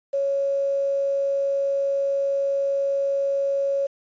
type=tone with quantisation; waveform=sine; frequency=554.4 Hz; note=C#5; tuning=in tune; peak=-20 dBFS; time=0.13-3.87 s; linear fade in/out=10 ms; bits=8; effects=resampled to 16000 Hz